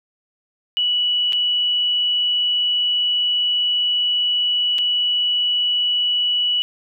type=tone with dropouts; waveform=sine; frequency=2945 Hz; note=F#7; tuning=9 cents flat; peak=-16 dBFS; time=0.77-6.62 s; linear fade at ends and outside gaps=0 ms; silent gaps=1.324-1.331 / 4.783-4.787 s; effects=none